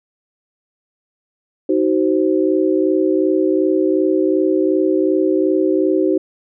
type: chord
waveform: sine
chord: C diminished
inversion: first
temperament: just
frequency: 314 / 376.7 / 523.3 Hz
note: Eb4 / Gb4 / C5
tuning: +16 / +31 / 0 cents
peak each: -16 / -16 / -21 dBFS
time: 1.69-6.18 s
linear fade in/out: 5 ms
effects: none